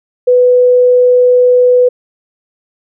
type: tone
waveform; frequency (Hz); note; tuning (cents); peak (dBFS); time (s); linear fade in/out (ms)
sine; 496.4; B4; +9; -4; 0.27-1.89; 10
effects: none